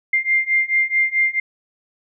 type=beating tone pair; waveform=sine; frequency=2100 / 2104.6 Hz; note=C7 / C7; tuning=+6 / +10 cents; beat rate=4.6 Hz; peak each=-19 / -18 dBFS; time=0.13-1.4 s; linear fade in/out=5 ms; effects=none